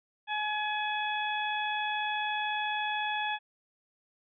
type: harmonic tone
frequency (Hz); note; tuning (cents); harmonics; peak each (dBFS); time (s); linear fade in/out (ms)
846; G#5; +32; 1 / 2 / 3 / 4; -32 / -35 / -37 / -38; 0.27-3.39; 50
effects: none